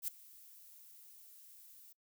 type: noise with ADSR envelope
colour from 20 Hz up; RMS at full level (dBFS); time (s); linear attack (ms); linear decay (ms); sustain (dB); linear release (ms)
violet; -36; 0.02-1.93; 59; 5; -22; 10
effects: noise-tail reverb RT60 0.1 s tail -23 dB re dry